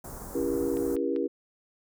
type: band-stop noise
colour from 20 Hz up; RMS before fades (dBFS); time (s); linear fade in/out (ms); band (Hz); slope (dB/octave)
pink; -41; 0.04-0.96; 5; 1300 to 6900; 24
type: chord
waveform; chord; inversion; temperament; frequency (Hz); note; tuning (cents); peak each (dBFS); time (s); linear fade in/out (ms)
sine; C# diminished seventh; none; just; 277.2 / 332.6 / 399.1 / 479; C#4 / E4 / G4 / Bb4; 0 / +16 / +31 / +47; -31; 0.34-1.28; 20
type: click train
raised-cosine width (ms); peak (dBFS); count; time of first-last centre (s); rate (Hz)
0.3; -30; 3; 0.77-1.162; 5.1
effects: none